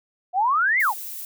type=exponential two-way sweep; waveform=sine; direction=up then down; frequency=698.5 to 2204 to 698.5 Hz; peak=-17 dBFS; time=0.33-0.94 s; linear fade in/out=50 ms; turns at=0.8 s
type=noise; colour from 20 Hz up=violet; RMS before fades=-34 dBFS; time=0.8-1.25 s; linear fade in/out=2 ms
effects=none